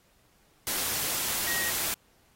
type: tone in noise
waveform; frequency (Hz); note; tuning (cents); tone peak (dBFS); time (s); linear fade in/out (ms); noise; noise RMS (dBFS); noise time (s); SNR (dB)
sine; 1889; A#6; +22; -32; 1.47-1.7; 0; white; -30; 0.67-1.94; -5
effects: pink hiss -65 dBFS RMS until 2.35 s + AAC 48 kbps